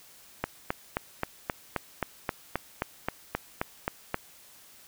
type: click train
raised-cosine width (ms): 0.5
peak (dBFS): -12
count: 15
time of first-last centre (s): 0.44-4.144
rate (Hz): 3.78
effects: white hiss -54 dBFS RMS until 4.87 s